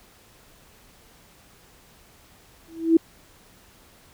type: tone with exponential growth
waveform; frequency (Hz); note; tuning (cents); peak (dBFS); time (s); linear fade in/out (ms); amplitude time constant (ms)
sine; 328; E4; -9; -9; 2.68-2.97; 5; 63
effects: pink hiss -54 dBFS RMS until 4.13 s